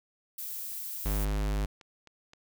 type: noise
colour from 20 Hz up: violet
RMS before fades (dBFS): -38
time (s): 0.38-1.25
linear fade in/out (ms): 5
type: tone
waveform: square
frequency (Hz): 51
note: G#1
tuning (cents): -31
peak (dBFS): -28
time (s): 1.05-1.66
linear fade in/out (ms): 10
type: click train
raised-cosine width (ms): 0.2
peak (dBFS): -34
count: 5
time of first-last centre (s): 1.29-2.334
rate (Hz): 3.83
effects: none